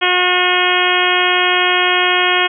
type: harmonic tone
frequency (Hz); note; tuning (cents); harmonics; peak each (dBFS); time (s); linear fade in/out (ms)
361.2; F#4; -42; 1 / 2 / 3 / 4 / 5 / 6 / 7 / 8 / 9; -20 / -20 / -20 / -20 / -20 / -20 / -20 / -20 / -20; 0.01-2.48; 20
effects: none